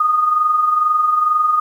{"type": "tone with amplitude modulation", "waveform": "sine", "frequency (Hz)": 1234, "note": "D#6", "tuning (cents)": -15, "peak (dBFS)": -10, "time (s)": [0, 1.6], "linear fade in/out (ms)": 5, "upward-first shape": "sine", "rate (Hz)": 22.2, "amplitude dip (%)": 50, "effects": ["8-bit"]}